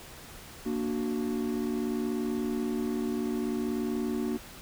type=chord; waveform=triangle; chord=Bb augmented; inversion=none; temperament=equal; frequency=233.1 / 293.7 / 370 Hz; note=Bb3 / D4 / F#4; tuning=0 / 0 / 0 cents; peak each=-29 / -32 / -32 dBFS; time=0.65-4.38 s; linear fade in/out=20 ms; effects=pink hiss -47 dBFS RMS until 4.61 s